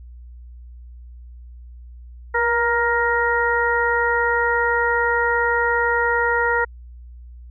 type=harmonic tone with a mistuned harmonic; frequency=468.7 Hz; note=A#4; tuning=9 cents sharp; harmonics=1 / 2 / 3 / 4; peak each=-22 / -22 / -22 / -22 dBFS; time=2.34-6.65 s; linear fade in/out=10 ms; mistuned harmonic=1; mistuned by=+28 cents; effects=added 60 Hz sine -37 dBFS peak until 7.5 s